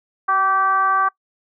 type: tone with frequency modulation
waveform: sine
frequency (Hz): 1159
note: D6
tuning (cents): -23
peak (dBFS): -14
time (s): 0.28-1.09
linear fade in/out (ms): 10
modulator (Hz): 390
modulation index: 0.76
effects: noise-tail reverb RT60 0.1 s tail -23 dB re dry